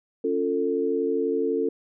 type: chord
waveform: sine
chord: Db augmented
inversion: none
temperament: equal with one note detuned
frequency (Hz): 277.2 / 349.2 / 445.4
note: Db4 / F4 / A4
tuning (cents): 0 / 0 / +21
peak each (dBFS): -28 / -28 / -24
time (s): 0.24-1.69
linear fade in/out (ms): 5
effects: none